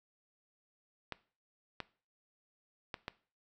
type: clicks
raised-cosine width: 0.3 ms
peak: -22 dBFS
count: 4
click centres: 1.123 / 1.803 / 2.942 / 3.081 s
effects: noise-tail reverb RT60 0.4 s tail -19 dB re dry